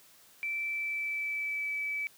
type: tone with pitch glide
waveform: sine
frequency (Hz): 2332 to 2300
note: D7 to D7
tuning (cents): -13 to -37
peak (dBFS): -31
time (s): 0.43-2.07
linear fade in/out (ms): 0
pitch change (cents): -24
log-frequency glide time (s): 0.58-1.71
effects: white hiss -59 dBFS RMS until 2.17 s + high-pass 80 Hz 12 dB/octave